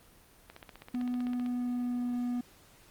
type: click train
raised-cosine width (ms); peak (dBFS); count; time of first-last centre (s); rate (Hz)
0.3; -30; 16; 0.5-1.462; 15.6
type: tone with pitch glide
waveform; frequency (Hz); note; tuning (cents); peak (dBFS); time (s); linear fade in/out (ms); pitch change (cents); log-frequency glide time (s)
triangle; 246.9 to 244.2; B3 to B3; 0 to -19; -28; 0.94-2.41; 5; -19; 1.16-2.15
effects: pink hiss -59 dBFS RMS until 2.9 s + Opus 24 kbps